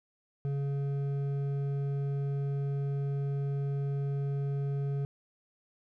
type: tone with hard clipping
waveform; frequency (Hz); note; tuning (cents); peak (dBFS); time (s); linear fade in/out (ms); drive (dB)
sine; 140; C#3; +18; -31; 0.45-5.05; 0; 7
effects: none